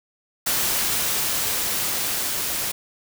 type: noise with level ramp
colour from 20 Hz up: white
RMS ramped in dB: -22 to -26 dBFS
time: 0.46-2.72 s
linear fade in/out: 10 ms
effects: none